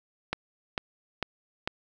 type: click train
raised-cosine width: 0.3 ms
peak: -12 dBFS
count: 4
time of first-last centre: 0.33-1.675 s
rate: 2.23 Hz
effects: none